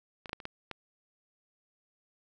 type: clicks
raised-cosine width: 0.3 ms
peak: -26 / -25 / -18 / -30 / -20 / -22 dBFS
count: 6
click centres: 0.258 / 0.294 / 0.331 / 0.402 / 0.454 / 0.713 s
effects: none